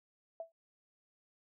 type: tone with exponential decay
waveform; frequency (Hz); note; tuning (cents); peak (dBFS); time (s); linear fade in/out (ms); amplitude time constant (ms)
sine; 659.3; E5; 0; -36; 0.4-0.52; 2; 24
effects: none